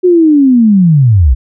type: linear sweep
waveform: sine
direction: down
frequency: 370 to 55 Hz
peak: -3 dBFS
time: 0.03-1.35 s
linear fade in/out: 20 ms
effects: none